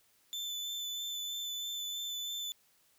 35% pulse tone with vibrato, 3520 Hz, A7, in tune, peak -35 dBFS, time 0.33-2.52 s, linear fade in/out 0 ms, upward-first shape sine, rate 3.1 Hz, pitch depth 13 cents each way, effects white hiss -69 dBFS RMS until 2.98 s

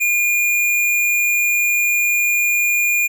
square tone, 2422 Hz, D#7, 47 cents flat, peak -15 dBFS, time 0-3.08 s, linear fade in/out 20 ms, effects none

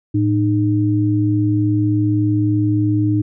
sine tone pair together, 109.7 / 305.7 Hz, A2 / D#4, -5 / -30 cents, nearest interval octave + tritone, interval 1775 cents, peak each -16 dBFS, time 0.14-3.22 s, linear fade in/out 10 ms, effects none

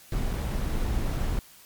brown noise with dropouts, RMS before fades -27 dBFS, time 0.12-1.39 s, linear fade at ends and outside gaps 1 ms, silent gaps 0.331-0.336 s, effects white hiss -52 dBFS RMS until 1.65 s + MP3 96 kbps

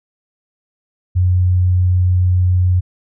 sine tone, 90.7 Hz, F#2, 34 cents flat, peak -10 dBFS, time 1.15-2.81 s, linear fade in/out 20 ms, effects none

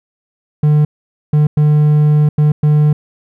triangle tone bursts at uneven times, 150 Hz, D3, 37 cents sharp, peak -5 dBFS, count 5, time 0.63-0.85 / 1.33-1.47 / 1.57-2.29 / 2.38-2.52 / 2.63-2.93 s, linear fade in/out 5 ms, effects none

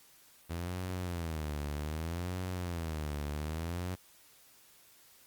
sawtooth tone with vibrato, 82 Hz, E2, 9 cents flat, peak -31 dBFS, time 0.49-3.96 s, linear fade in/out 20 ms, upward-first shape sine, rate 0.64 Hz, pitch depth 200 cents each way, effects white hiss -61 dBFS RMS until 5.26 s + Opus 48 kbps

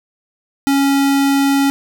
square tone, 277.1 Hz, C#4, 1 cent flat, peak -12 dBFS, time 0.67-1.7 s, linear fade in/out 0 ms, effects none

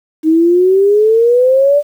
sine exponential sweep, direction up, 311.1 to 592 Hz, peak -6 dBFS, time 0.23-1.83 s, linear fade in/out 50 ms, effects 7-bit

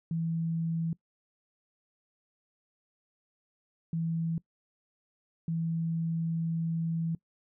sine tone bursts at uneven times, 164.6 Hz, E3, 2 cents flat, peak -28 dBFS, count 3, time 0.11-0.93 / 3.93-4.38 / 5.48-7.15 s, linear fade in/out 2 ms, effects noise-tail reverb RT60 0.1 s tail -21 dB re dry

